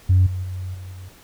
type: tone with level steps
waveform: sine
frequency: 92.3 Hz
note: F#2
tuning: 4 cents flat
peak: -10 / -23 / -26 / -32 / -34 dBFS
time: 0.09-1.09 s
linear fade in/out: 10 ms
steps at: 0.26 / 0.43 / 0.74 / 0.92 s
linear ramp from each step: 10 ms
effects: tanh soft clip ceiling -8 dBFS + pink hiss -49 dBFS RMS until 1.23 s